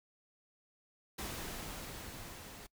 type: noise with level ramp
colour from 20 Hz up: pink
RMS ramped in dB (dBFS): -41 to -51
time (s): 1.18-2.67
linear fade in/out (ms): 10
effects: noise-tail reverb RT60 0.1 s tail -23 dB re dry